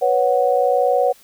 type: chord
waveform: sine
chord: B suspended second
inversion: none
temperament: equal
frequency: 493.9 / 554.4 / 740 Hz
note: B4 / C#5 / F#5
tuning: 0 / 0 / 0 cents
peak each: -18 dBFS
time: 0.01-1.13 s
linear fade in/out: 20 ms
effects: white hiss -50 dBFS RMS until 1.23 s